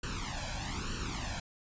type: noise with flanger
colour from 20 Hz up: pink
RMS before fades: -37 dBFS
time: 0.03-1.4 s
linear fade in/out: 5 ms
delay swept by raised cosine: 0.69 to 1.25 ms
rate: 1.1 Hz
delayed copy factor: +0.9
effects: resampled to 16000 Hz